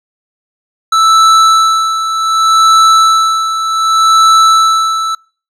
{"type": "tone with tremolo", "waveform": "square", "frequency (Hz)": 1318, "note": "E6", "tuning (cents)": -1, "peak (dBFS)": -4, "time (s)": [0.92, 5.15], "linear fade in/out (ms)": 5, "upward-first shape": "sine", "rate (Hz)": 0.66, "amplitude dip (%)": 65, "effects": ["noise-tail reverb RT60 0.4 s tail -26 dB re dry", "low-pass 7000 Hz 12 dB/octave"]}